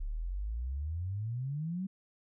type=exponential sweep; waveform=sine; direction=up; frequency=34 to 196 Hz; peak=-33 dBFS; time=0-1.87 s; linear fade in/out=10 ms; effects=none